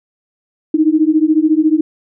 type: beating tone pair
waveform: sine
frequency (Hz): 305.2 / 319.2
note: D#4 / D#4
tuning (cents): -33 / +44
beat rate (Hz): 14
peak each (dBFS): -12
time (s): 0.74-1.81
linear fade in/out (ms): 5
effects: none